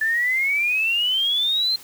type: exponential sweep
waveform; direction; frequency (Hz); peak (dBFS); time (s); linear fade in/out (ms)
sine; up; 1744 to 4186; -18; 0.01-1.76; 5
effects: white hiss -44 dBFS RMS until 1.83 s